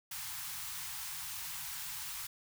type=band-stop noise; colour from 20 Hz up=white; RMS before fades=-42 dBFS; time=0.11-2.27 s; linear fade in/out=5 ms; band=170 to 780 Hz; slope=96 dB/octave; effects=none